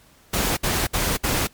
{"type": "noise bursts", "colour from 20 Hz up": "pink", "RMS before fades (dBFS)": -22, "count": 4, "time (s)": [0.33, 1.473], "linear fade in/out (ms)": 10, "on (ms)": 240, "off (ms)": 61, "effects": ["pink hiss -54 dBFS RMS until 1.53 s", "MP3 96 kbps"]}